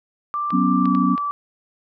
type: tone with pitch glide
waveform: sine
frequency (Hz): 1178 to 1159.1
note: D6 to D6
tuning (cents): +5 to -23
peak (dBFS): -21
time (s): 0.34-1.31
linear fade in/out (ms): 0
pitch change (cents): -28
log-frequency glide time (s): 0.82-0.88
type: clicks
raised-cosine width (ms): 0.3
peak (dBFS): -19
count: 4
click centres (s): 0.505 / 0.856 / 0.95 / 1.179
type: chord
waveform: sine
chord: F# suspended fourth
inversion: none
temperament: equal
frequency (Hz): 185 / 246.9 / 277.2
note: F#3 / B3 / C#4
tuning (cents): 0 / 0 / 0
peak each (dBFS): -20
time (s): 0.52-1.16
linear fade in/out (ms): 20
effects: none